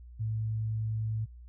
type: tone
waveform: sine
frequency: 110 Hz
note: A2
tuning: in tune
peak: -29 dBFS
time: 0.19-1.26 s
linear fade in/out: 20 ms
effects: added 60 Hz sine -46 dBFS peak until 1.48 s